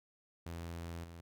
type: tone with level steps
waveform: sawtooth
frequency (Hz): 84.4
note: E2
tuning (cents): +41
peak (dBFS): -38 / -45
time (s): 0.46-1.21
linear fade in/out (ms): 5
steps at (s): 1.04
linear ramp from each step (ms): 2
effects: none